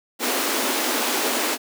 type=high-pass noise; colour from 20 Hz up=pink; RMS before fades=-23 dBFS; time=0.19-1.58 s; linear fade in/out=50 ms; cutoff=230 Hz; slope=96 dB/octave; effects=none